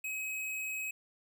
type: tone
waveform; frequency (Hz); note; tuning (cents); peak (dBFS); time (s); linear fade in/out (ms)
square; 2545; D#7; +39; -36; 0.04-0.91; 5
effects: none